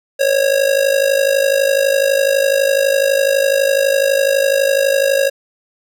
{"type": "tone with amplitude modulation", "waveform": "square", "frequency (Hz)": 548, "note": "C#5", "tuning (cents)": -20, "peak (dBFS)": -9, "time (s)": [0.19, 5.3], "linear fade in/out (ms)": 20, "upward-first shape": "sine", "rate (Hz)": 52, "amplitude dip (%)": 75, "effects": []}